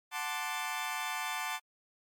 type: chord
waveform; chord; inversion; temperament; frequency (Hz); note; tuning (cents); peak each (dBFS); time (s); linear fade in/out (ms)
20% pulse; D dominant seventh; first; equal; 740 / 880 / 1046.5 / 1174.7; F#5 / A5 / C6 / D6; 0 / 0 / 0 / 0; -36 / -33 / -36 / -35; 0.11-1.6; 50
effects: MP3 96 kbps